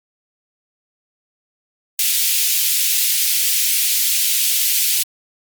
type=high-pass noise; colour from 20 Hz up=white; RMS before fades=-17 dBFS; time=1.99-5.03 s; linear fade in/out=2 ms; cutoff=2400 Hz; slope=24 dB/octave; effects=Opus 32 kbps